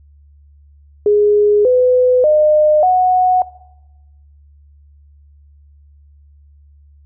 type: tone with pitch steps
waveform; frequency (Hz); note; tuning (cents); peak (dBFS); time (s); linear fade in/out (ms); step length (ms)
sine; 415.3 / 502.5 / 608 / 735.7; G#4 / B4 / D#5 / F#5; 0 / +30 / -40 / -10; -8; 1.06-3.42; 2; 590
effects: noise-tail reverb RT60 1.0 s tail -20 dB re dry + added 72 Hz sine -43 dBFS peak until 7.05 s